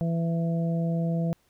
harmonic tone, 166.6 Hz, E3, 19 cents sharp, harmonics 1 / 2 / 3 / 4, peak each -24 / -39 / -36 / -36 dBFS, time 0.01-1.33 s, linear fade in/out 0 ms, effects pink hiss -67 dBFS RMS until 1.49 s

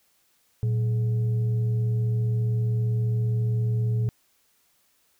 sine tone with frequency modulation, 115.5 Hz, A#2, 16 cents flat, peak -21 dBFS, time 0.63-4.09 s, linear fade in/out 0 ms, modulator 306 Hz, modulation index 0.26, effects white hiss -66 dBFS RMS until 5.19 s

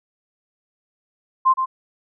sine tone with echo, 1047 Hz, C6, 1 cent sharp, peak -11 dBFS, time 1.45-1.54 s, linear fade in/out 20 ms, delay 120 ms, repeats 1, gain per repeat -7 dB, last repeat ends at 1.66 s, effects none

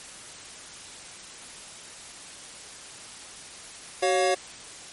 square tone cluster, 376.5 / 555 / 713 Hz, F#4 / C#5 / F5, +30 / +2 / +36 cents, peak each -26 dBFS, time 4.02-4.35 s, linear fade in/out 10 ms, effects white hiss -43 dBFS RMS until 4.92 s + MP3 48 kbps

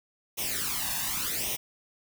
white noise with flanger, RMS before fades -31 dBFS, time 0.37-1.57 s, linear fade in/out 20 ms, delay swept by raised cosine 0.33 to 1.13 ms, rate 0.88 Hz, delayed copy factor +0.8, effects none

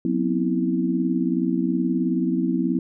sine tone cluster, 182.2 / 244.4 / 263.2 / 326.1 Hz, F#3 / B3 / C4 / E4, -26 / -18 / +10 / -19 cents, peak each -25 dBFS, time 0.05-2.79 s, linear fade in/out 2 ms, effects none

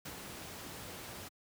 pink noise with ADSR envelope, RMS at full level -43 dBFS, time 0.05-1.29 s, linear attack 7 ms, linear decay 70 ms, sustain -3 dB, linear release 15 ms, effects high-pass 80 Hz 12 dB/octave

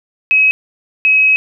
sine tone pair in turn, 2552 / 2552 Hz, D#7 / D#7, +43 / +43 cents, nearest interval unison, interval 0 cents, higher neither, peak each -7 dBFS, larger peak neither, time 0.31-0.51 / 1.05-1.36 s, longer second, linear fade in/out 0 ms, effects none

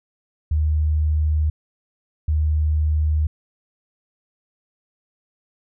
sine tone pair in turn, 76.7 / 76.7 Hz, D#2 / D#2, -24 / -24 cents, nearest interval unison, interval 0 cents, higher neither, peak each -16 dBFS, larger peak neither, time 0.51-1.5 / 2.28-3.27 s, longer neither, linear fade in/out 5 ms, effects none

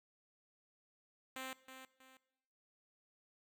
5% pulse tone with echo, 261.6 Hz, C4, in tune, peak -32 dBFS, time 1.36-1.53 s, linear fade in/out 2 ms, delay 320 ms, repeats 2, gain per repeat -9 dB, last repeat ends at 2.17 s, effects noise-tail reverb RT60 0.9 s tail -19 dB re dry

